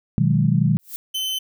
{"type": "chord", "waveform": "sine", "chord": "G# minor seventh", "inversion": "first", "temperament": "equal", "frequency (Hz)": [123.47, 155.56, 185, 207.7], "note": ["B2", "D#3", "F#3", "G#3"], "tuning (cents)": [0, 0, 0, 0], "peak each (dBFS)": [-20, -18, -22, -23], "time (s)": [0.18, 0.77], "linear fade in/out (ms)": 0}
{"type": "noise with exponential growth", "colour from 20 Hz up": "violet", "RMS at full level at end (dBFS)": -27, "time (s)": [0.79, 0.96], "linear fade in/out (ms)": 0, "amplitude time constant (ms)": 36}
{"type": "tone", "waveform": "40% pulse", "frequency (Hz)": 3058, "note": "G7", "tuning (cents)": -44, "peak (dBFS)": -22, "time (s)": [1.14, 1.39], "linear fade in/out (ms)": 10}
{"effects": []}